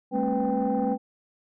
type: tone cluster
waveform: sine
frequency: 204.9 / 228.4 / 269.1 / 498.3 / 786 Hz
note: G#3 / A#3 / C4 / B4 / G5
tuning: -23 / -35 / +49 / +15 / +4 cents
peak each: -28 dBFS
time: 0.11-0.98 s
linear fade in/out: 50 ms
effects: tanh soft clip ceiling -16 dBFS